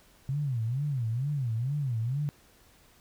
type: tone with vibrato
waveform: sine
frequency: 128.5 Hz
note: C3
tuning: 31 cents flat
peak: -27 dBFS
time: 0.29-2.29 s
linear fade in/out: 0 ms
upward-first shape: sine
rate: 2.2 Hz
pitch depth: 250 cents each way
effects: pink hiss -60 dBFS RMS until 3 s